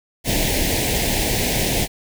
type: band-stop noise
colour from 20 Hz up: pink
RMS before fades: -20 dBFS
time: 0.24-1.88 s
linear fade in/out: 50 ms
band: 860 to 1800 Hz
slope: 48 dB/octave
effects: none